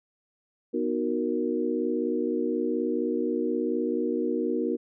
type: chord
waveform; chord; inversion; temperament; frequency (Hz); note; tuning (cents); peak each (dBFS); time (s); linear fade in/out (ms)
sine; B major seventh; none; equal; 246.9 / 311.1 / 370 / 466.2; B3 / D#4 / F#4 / A#4; 0 / 0 / 0 / 0; -30; 0.73-4.77; 20
effects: none